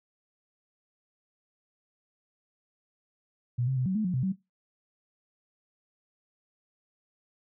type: tone with pitch steps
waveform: sine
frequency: 122 / 132.4 / 127.6 / 187.6 / 215.8 / 181.1 / 128.4 / 189.5 Hz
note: B2 / C3 / C3 / F#3 / A3 / F#3 / C3 / F#3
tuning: -21 / +21 / -43 / +24 / -33 / -37 / -32 / +42 cents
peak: -25 dBFS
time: 3.58-4.324 s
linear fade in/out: 10 ms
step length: 93 ms
effects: noise-tail reverb RT60 0.2 s tail -18 dB re dry